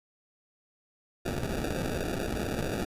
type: noise with sample-and-hold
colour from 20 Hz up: violet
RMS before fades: -32 dBFS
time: 1.25-2.85 s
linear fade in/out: 10 ms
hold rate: 1050 Hz
effects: resampled to 32000 Hz